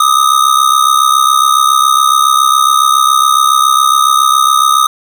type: ring-modulated tone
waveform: square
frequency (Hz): 1237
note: D#6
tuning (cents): -10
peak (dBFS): -4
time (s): 0-4.87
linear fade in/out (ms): 2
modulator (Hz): 33.6
effects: none